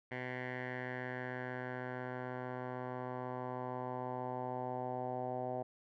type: tone with low-pass filter sweep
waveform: 10% pulse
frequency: 126.3 Hz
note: B2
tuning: 39 cents sharp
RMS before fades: -41 dBFS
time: 0.11-5.63 s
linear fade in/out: 10 ms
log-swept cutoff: 2100 to 710 Hz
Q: 3.7
effects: none